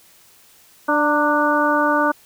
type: harmonic tone with a mistuned harmonic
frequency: 294.9 Hz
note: D4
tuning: 7 cents sharp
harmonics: 1 / 2 / 3 / 4 / 5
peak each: -21 / -21 / -21 / -21 / -21 dBFS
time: 0.88-2.12 s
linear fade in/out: 10 ms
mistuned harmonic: 3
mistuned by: +46 cents
effects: white hiss -51 dBFS RMS until 2.25 s